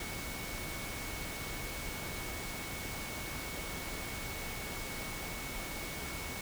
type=tone in noise; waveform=sine; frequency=2217 Hz; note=C#7; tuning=in tune; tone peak=-46 dBFS; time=0-6.41 s; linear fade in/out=2 ms; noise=pink; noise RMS=-41 dBFS; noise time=0-6.41 s; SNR=-8 dB; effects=none